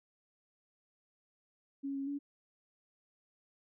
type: tone with pitch steps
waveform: sine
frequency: 276.7 / 274.3 / 284.2 Hz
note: C#4 / C#4 / C#4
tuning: -3 / -18 / +43 cents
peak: -35 dBFS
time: 1.83-2.19 s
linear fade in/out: 20 ms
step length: 120 ms
effects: none